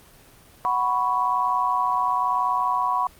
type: chord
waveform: sine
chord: F# suspended fourth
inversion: none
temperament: equal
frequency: 740 / 987.8 / 1108.7 Hz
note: F#5 / B5 / C#6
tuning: 0 / 0 / 0 cents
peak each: -27 / -22 / -24 dBFS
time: 0.65-3.07 s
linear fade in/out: 0 ms
effects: pink hiss -51 dBFS RMS until 3.19 s + Opus 24 kbps